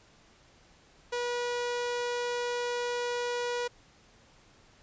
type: tone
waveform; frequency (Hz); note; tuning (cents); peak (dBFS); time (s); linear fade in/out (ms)
sawtooth; 484.4; B4; -34; -26; 1.12-3.68; 10
effects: pink hiss -60 dBFS RMS until 4.82 s + resampled to 16000 Hz